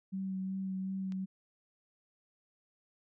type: tone with vibrato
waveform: sine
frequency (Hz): 190.3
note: F#3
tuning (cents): +49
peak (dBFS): -34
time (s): 0.12-1.26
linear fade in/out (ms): 20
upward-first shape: sine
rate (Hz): 2.7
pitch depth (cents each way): 15
type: click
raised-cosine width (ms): 0.2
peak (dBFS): -36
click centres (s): 1.122
effects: none